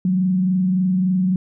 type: tone with frequency modulation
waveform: sine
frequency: 185 Hz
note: F#3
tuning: in tune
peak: -15 dBFS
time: 0.05-1.36 s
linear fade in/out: 2 ms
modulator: 23.5 Hz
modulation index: 0.34
effects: none